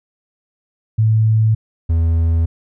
sine / triangle tone pair in turn, 110 / 82.41 Hz, A2 / E2, 0 / 0 cents, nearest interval perfect fourth, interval 500 cents, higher first, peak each -10 dBFS, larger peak neither, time 0.98-1.55 / 1.89-2.46 s, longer neither, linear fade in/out 10 ms, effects none

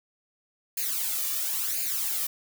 blue noise with flanger, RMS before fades -29 dBFS, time 0.77-2.27 s, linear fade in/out 5 ms, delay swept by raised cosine 0.43 to 1.73 ms, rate 0.97 Hz, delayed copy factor +0.75, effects none

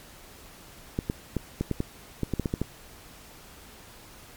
clicks, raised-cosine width 3 ms, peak -13 dBFS, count 12, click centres 0.989 / 1.099 / 1.367 / 1.61 / 1.713 / 1.804 / 2.233 / 2.337 / 2.397 / 2.458 / 2.539 / 2.616 s, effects pink hiss -49 dBFS RMS until 4.36 s + MP3 96 kbps

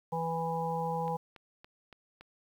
harmonic tone, 164.81 Hz, E3, in tune, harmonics 1 / 3 / 5 / 6, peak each -36 / -36 / -34 / -39 dBFS, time 0.12-1.17 s, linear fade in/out 10 ms
click train, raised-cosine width 0.3 ms, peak -34 dBFS, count 5, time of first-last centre 1.08-2.21 s, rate 3.54 Hz
effects 10-bit

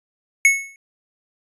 square tone with exponential decay, 2200 Hz, C#7, 14 cents flat, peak -8 dBFS, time 0.45-0.76 s, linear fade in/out 1 ms, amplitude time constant 66 ms, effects resampled to 24000 Hz

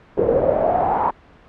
brown noise with band-pass filter sweep, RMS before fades -18 dBFS, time 0.17-1.11 s, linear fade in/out 10 ms, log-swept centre 440 to 940 Hz, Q 7.7, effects pink hiss -48 dBFS RMS until 1.48 s + low-pass 2000 Hz 12 dB/octave

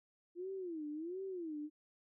sine tone with vibrato, 338.6 Hz, E4, 46 cents sharp, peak -40 dBFS, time 0.35-1.7 s, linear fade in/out 50 ms, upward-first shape sine, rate 1.4 Hz, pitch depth 230 cents each way, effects none

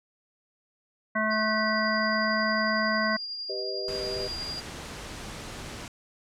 harmonic tone, 216.8 Hz, A3, 25 cents flat, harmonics 1 / 3 / 5 / 7 / 9, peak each -30 / -30 / -30 / -30 / -30 dBFS, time 1.15-3.17 s, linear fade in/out 10 ms
sine tone with tremolo, 4809 Hz, D8, 40 cents sharp, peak -31 dBFS, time 1.3-4.61 s, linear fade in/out 20 ms, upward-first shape triangle, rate 11 Hz, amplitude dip 35%
sine chord, G augmented, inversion none, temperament equal, 392 / 493.9 / 622.3 Hz, G4 / B4 / D#5, 0 / 0 / 0 cents, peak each -34 / -37 / -37 dBFS, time 3.49-4.28 s, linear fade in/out 10 ms
pink noise, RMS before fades -39 dBFS, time 3.88-5.88 s, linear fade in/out 2 ms
effects low-pass 8000 Hz 12 dB/octave

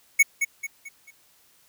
square tone with echo, 2217 Hz, C#7, in tune, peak -13 dBFS, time 0.19-0.23 s, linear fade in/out 10 ms, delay 220 ms, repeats 4, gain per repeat -8 dB, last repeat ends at 1.11 s, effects white hiss -60 dBFS RMS until 1.68 s

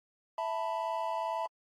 triangle chord, E suspended fourth, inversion none, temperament equal with one note detuned, 659.3 / 885.6 / 987.8 Hz, E5 / A5 / B5, 0 / +11 / 0 cents, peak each -34 dBFS, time 0.38-1.46 s, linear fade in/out 2 ms, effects AAC 48 kbps

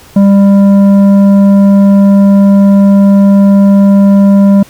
sine tone with tanh clipping, 198.6 Hz, G3, 23 cents sharp, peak -3 dBFS, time 0.16-4.63 s, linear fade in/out 5 ms, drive 9 dB, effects pink hiss -37 dBFS RMS until 4.69 s

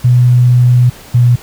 sine tone pair in turn, 123.47 / 121.7 Hz, B2 / B2, 0 / -25 cents, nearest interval unison, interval 25 cents, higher first, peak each -4 dBFS, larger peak neither, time 0.04-0.9 / 1.14-1.36 s, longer first, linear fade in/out 10 ms, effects pink hiss -35 dBFS RMS until 1.42 s

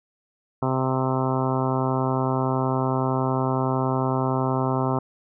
harmonic tone, 130.81 Hz, C3, in tune, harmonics 1 / 2 / 3 / 4 / 5 / 6 / 7 / 8 / 9 / 10, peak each -25 / -27 / -29 / -33 / -31 / -32 / -31 / -32 / -37 / -35 dBFS, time 0.62-4.99 s, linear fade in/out 5 ms, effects none

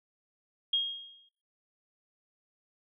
sine tone with exponential decay, 3255 Hz, G#7, 36 cents flat, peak -23 dBFS, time 0.73-1.29 s, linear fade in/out 5 ms, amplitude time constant 120 ms, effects noise-tail reverb RT60 0.6 s tail -20 dB re dry

